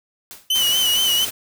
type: noise with exponential decay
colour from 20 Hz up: white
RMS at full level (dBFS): -34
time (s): 0.31-0.56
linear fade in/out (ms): 0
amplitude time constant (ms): 53
type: tone with vibrato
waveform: 40% pulse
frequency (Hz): 2988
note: F#7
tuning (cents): +16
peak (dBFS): -15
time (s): 0.5-1.25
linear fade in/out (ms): 5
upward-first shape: sine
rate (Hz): 4.3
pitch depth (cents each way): 58
type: noise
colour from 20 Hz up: white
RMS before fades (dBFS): -27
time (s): 0.54-1.31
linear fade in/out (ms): 20
effects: none